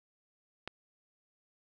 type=click; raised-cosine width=0.3 ms; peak=-22 dBFS; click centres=0.676 s; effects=none